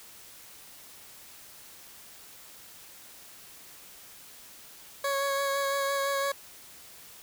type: tone with vibrato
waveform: 20% pulse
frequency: 554.4 Hz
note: C#5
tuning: in tune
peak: -22 dBFS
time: 5.04-6.32 s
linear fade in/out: 5 ms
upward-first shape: sine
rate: 5.9 Hz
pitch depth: 15 cents each way
effects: white hiss -50 dBFS RMS until 7.22 s